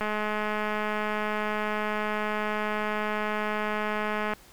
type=click train; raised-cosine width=0.5 ms; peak=-15 dBFS; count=918; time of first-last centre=0.01-4.335 s; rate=212 Hz; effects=pink hiss -53 dBFS RMS until 4.52 s